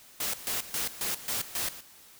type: noise with tremolo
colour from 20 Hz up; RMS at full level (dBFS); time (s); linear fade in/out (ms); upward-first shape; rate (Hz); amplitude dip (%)
white; -31; 0.2-1.81; 5; square; 3.7; 80
effects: white hiss -54 dBFS RMS until 2.19 s